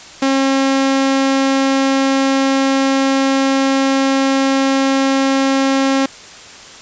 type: tone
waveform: sawtooth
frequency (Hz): 270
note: C#4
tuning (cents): -45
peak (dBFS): -8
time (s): 0.22-6.06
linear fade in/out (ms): 5
effects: white hiss -36 dBFS RMS until 6.81 s + resampled to 16000 Hz